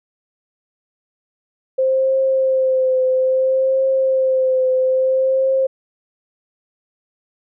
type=tone with vibrato; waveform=sine; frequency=523.3 Hz; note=C5; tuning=in tune; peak=-13 dBFS; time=1.78-5.67 s; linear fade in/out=10 ms; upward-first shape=triangle; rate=0.6 Hz; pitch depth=29 cents each way; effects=none